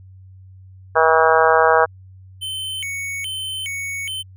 harmonic tone, 160.8 Hz, E3, 43 cents flat, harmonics 3 / 4 / 5 / 6 / 7 / 8 / 9 / 10, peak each -17 / -18 / -19 / -20 / -20 / -21 / -22 / -22 dBFS, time 0.95-1.86 s, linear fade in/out 20 ms
square tone with vibrato, 2614 Hz, E7, 15 cents flat, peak -25 dBFS, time 2.41-4.23 s, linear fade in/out 20 ms, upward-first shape square, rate 1.2 Hz, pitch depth 280 cents each way
effects added 94 Hz sine -40 dBFS peak until 4.36 s

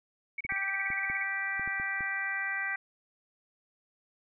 sine tone bursts, 2232 Hz, C#7, 11 cents sharp, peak -32 dBFS, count 15, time 0.38-1.233 s, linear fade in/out 5 ms, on 27 ms, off 32 ms
clicks, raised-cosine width 3 ms, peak -32 dBFS, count 8, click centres 0.45 / 0.523 / 0.903 / 1.1 / 1.596 / 1.676 / 1.799 / 2.007 s
harmonic tone, 391.3 Hz, G4, 3 cents flat, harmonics 2 / 3 / 4 / 5 / 6, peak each -43 / -44 / -35 / -33 / -40 dBFS, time 0.49-2.76 s, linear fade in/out 5 ms
effects none

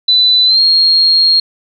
sine tone with pitch glide, 3993 to 4255 Hz, B7 to C8, +18 to +28 cents, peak -6 dBFS, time 0.08-1.4 s, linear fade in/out 5 ms, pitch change +110 cents, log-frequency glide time 0.45-0.61 s, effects none

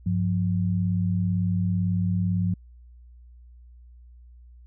sine tone pair together, 99.7 / 177.65 Hz, G2 / F3, +30 / +30 cents, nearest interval minor seventh, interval 1000 cents, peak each -24 / -24 dBFS, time 0.06-2.54 s, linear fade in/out 5 ms, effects added 60 Hz sine -46 dBFS peak until 4.66 s

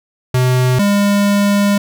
square tone pair in turn, 127 / 202.5 Hz, B2 / G#3, +49 / -43 cents, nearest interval minor sixth, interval 808 cents, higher second, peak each -11 dBFS, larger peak neither, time 0.34-0.79 / 0.79-1.78 s, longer second, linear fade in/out 5 ms, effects none

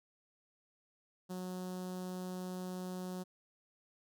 sawtooth tone with notch filter, 183.1 Hz, F#3, 18 cents flat, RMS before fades -42 dBFS, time 1.29-3.24 s, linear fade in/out 20 ms, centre 2200 Hz, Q 0.72, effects none

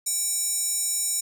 square tone with high-pass filter, 776 Hz, G5, 18 cents flat, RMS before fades -26 dBFS, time 0.06-1.21 s, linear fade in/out 10 ms, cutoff 7600 Hz, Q 5.1, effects none

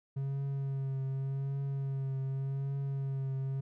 triangle tone with vibrato, 136.2 Hz, C#3, 30 cents flat, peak -30 dBFS, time 0.16-3.61 s, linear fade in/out 10 ms, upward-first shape triangle, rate 0.86 Hz, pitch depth 32 cents each way, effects none

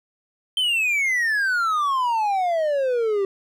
triangle exponential sweep, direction down, 3134 to 385 Hz, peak -17 dBFS, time 0.57-3.25 s, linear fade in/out 2 ms, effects none

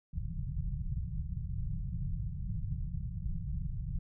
pink low-pass noise, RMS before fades -36 dBFS, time 0.13-3.99 s, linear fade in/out 5 ms, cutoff 180 Hz, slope 96 dB/octave, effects none

